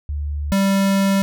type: tone pair in turn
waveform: sine / square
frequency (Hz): 73.1 / 195.71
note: D2 / G3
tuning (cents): -7 / -3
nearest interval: octave + perfect fourth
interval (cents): 1704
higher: second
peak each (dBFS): -21 / -15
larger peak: second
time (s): 0.09-0.52 / 0.52-1.22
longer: second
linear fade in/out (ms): 0
effects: none